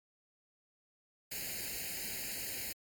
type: noise with comb filter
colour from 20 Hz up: white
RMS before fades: -40 dBFS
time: 1.31-2.73 s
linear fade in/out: 10 ms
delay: 0.43 ms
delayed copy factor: +0.9
effects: MP3 96 kbps